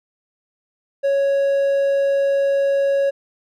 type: tone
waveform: triangle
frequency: 554.4 Hz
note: C#5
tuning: in tune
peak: -13 dBFS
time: 1.03-3.11 s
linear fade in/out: 20 ms
effects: none